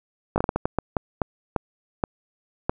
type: slowing click train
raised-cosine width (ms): 1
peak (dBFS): -7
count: 13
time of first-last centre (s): 0.36-2.695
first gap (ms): 19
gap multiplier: 1.38
effects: none